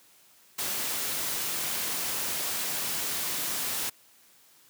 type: noise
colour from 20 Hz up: white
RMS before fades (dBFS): -31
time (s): 0.58-3.9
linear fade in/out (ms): 10
effects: white hiss -59 dBFS RMS until 4.69 s + high-pass 100 Hz 12 dB/octave